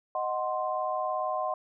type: chord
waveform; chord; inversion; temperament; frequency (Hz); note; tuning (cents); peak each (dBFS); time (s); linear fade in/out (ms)
sine; C diminished; first; equal; 622.3 / 740 / 1046.5; Eb5 / Gb5 / C6; 0 / 0 / 0; -32; 0.15-1.54; 2
effects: none